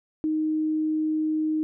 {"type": "tone", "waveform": "sine", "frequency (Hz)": 311.1, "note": "D#4", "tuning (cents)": 0, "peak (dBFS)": -22, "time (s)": [0.24, 1.63], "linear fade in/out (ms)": 0, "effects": []}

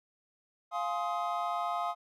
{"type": "chord", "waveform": "triangle", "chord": "F minor seventh", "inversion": "none", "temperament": "just", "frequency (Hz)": [698.5, 838.1, 1047.7, 1257.2], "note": ["F5", "Ab5", "C6", "Eb6"], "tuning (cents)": [0, 16, 2, 18], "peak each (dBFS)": [-32, -37, -36, -34], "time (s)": [0.71, 1.95], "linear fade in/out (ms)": 50, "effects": []}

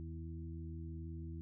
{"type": "harmonic tone with a mistuned harmonic", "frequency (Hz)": 82.41, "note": "E2", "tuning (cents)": 0, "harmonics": [1, 2, 3, 4], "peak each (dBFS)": [-44, -49, -56, -52], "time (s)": [0, 1.41], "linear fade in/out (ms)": 0, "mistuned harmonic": 2, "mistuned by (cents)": -39, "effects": []}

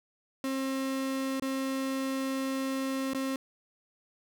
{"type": "tone with dropouts", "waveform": "35% pulse", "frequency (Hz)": 267.1, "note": "C4", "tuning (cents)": 36, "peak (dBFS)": -28, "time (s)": [0.44, 3.36], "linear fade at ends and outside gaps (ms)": 1, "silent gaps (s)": [[1.398, 1.422], [3.134, 3.147]], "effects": []}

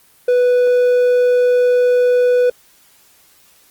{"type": "tone", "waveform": "triangle", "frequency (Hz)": 493.9, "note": "B4", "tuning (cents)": 0, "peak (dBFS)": -8, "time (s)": [0.28, 2.5], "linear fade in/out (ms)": 5, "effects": ["white hiss -51 dBFS RMS until 3.7 s", "Opus 24 kbps"]}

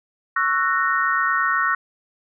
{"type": "chord", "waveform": "sine", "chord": "F# dominant seventh", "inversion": "second", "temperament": "just", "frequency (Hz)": [1110, 1332, 1480, 1850], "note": ["C#6", "E6", "F#6", "A#6"], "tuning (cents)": [2, 18, 0, -14], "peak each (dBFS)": -23, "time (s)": [0.36, 1.75], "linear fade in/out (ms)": 5, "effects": []}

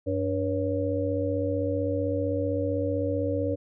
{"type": "harmonic tone with a mistuned harmonic", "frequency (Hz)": 96.3, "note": "G2", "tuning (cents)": -30, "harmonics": [1, 3, 5, 6], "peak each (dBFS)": [-30, -30, -30, -30], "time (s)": [0.06, 3.56], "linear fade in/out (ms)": 20, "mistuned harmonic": 6, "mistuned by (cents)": -63, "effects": []}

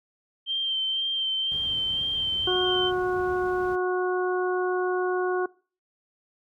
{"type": "tone with vibrato", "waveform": "sine", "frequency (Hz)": 3136, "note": "G7", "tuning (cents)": 0, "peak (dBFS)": -24, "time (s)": [0.46, 2.92], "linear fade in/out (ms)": 50, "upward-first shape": "sine", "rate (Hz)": 2, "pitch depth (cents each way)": 20}
{"type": "noise", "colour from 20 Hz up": "brown", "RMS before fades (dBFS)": -40, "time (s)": [1.51, 3.76], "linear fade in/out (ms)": 10}
{"type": "harmonic tone", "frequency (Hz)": 365.4, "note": "F#4", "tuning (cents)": -22, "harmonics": [1, 2, 3, 4], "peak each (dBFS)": [-24, -32, -34, -34], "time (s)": [2.47, 5.46], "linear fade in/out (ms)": 5}
{"effects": ["noise-tail reverb RT60 0.4 s tail -23 dB re dry", "high-pass 60 Hz 12 dB/octave"]}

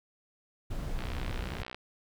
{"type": "noise", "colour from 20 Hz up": "brown", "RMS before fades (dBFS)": -35, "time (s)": [0.7, 1.63], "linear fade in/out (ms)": 10}
{"type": "click train", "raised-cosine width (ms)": 0.3, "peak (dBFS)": -24, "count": 48, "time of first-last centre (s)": [0.99, 1.746], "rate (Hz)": 62.2}
{"effects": []}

